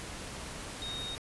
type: tone in noise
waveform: sine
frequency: 3729 Hz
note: A#7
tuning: in tune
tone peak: -37 dBFS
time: 0.82-1.15 s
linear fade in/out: 0 ms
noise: pink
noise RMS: -42 dBFS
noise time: 0-1.18 s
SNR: +2 dB
effects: resampled to 24000 Hz